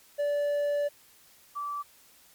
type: tone pair in turn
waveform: triangle / sine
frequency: 580 / 1160 Hz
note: D5 / D6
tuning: -22 / -22 cents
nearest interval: octave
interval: 1200 cents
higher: second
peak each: -23 / -31 dBFS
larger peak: first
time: 0.18-0.89 / 1.55-1.83 s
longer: first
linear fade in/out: 20 ms
effects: white hiss -58 dBFS RMS until 2.34 s + MP3 96 kbps